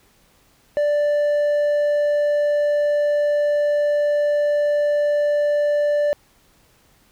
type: tone with hard clipping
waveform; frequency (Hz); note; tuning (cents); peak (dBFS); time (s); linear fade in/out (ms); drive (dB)
sine; 587.3; D5; 0; -17; 0.77-6.13; 0; 3
effects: pink hiss -57 dBFS RMS until 7.11 s